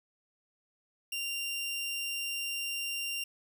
sawtooth tone, 2780 Hz, F7, 9 cents flat, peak -30 dBFS, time 1.12-3.24 s, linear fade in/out 5 ms, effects none

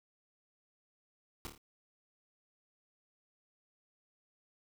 pink noise with echo, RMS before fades -42 dBFS, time 1.45-1.47 s, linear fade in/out 0 ms, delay 27 ms, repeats 4, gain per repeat -5 dB, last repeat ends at 1.578 s, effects none

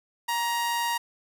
sawtooth tone with amplitude modulation, 942 Hz, A#5, 18 cents sharp, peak -20 dBFS, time 0.28-0.98 s, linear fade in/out 10 ms, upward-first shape sine, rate 192 Hz, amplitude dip 30%, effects none

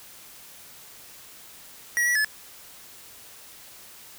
square tone with pitch steps, 1914 / 1940 / 1721 Hz, A#6 / B6 / A6, +45 / -31 / -39 cents, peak -21 dBFS, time 1.97-2.246 s, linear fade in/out 0 ms, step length 92 ms, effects white hiss -47 dBFS RMS until 4.18 s

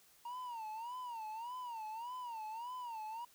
triangle tone with vibrato, 932.3 Hz, A#5, in tune, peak -40 dBFS, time 0.25-3.25 s, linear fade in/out 5 ms, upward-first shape sine, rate 1.7 Hz, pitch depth 140 cents each way, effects white hiss -66 dBFS RMS until 3.34 s

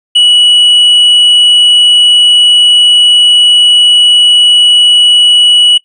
sine tone with tanh clipping, 2937 Hz, F#7, 13 cents flat, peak -3 dBFS, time 0.15-5.78 s, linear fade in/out 10 ms, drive 4 dB, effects noise-tail reverb RT60 0.1 s tail -20 dB re dry + resampled to 24000 Hz

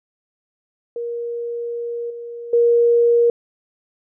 sine tone with level steps, 471.9 Hz, A#4, 21 cents sharp, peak -23 / -29 / -11 dBFS, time 0.96-3.3 s, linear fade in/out 2 ms, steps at 2.1 / 2.53 s, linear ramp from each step 5 ms, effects none

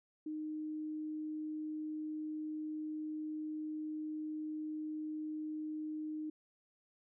sine tone, 308.2 Hz, D#4, 16 cents flat, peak -38 dBFS, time 0.26-6.3 s, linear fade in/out 5 ms, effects none

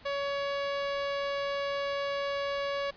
sawtooth tone, 562 Hz, C#5, 24 cents sharp, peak -26 dBFS, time 0.05-2.91 s, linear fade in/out 10 ms, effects pink hiss -55 dBFS RMS until 2.96 s + resampled to 11025 Hz

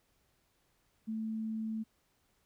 sine tone, 220.4 Hz, A3, 3 cents sharp, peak -34 dBFS, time 1.07-1.84 s, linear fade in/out 20 ms, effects pink hiss -74 dBFS RMS until 2.45 s

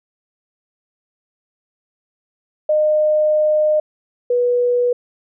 sine tone pair in turn, 611 / 488.2 Hz, D#5 / B4, -32 / -20 cents, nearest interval major third, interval 388 cents, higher first, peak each -12 / -13 dBFS, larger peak first, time 2.69-3.8 / 4.3-4.93 s, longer first, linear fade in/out 5 ms, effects none

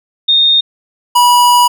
sine / square tone pair in turn, 3677 / 973.9 Hz, A#7 / B5, -24 / -24 cents, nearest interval octave + major seventh, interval 2300 cents, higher first, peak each -6 dBFS, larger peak neither, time 0.28-0.61 / 1.15-1.68 s, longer second, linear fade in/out 10 ms, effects none

